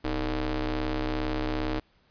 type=ring-modulated tone; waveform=sawtooth; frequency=139.8 Hz; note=C#3; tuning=15 cents sharp; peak=-20 dBFS; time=0.04-1.8 s; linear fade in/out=10 ms; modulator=171 Hz; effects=pink hiss -65 dBFS RMS until 2.1 s + resampled to 11025 Hz